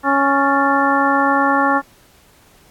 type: harmonic tone with a mistuned harmonic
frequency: 277.2 Hz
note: C#4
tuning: in tune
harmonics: 1 / 2 / 3 / 4 / 5 / 6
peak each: -19 / -22 / -18 / -18 / -20 / -22 dBFS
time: 0.03-1.82 s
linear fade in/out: 50 ms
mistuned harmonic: 6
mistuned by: +97 cents
effects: pink hiss -51 dBFS RMS until 2.7 s + AAC 64 kbps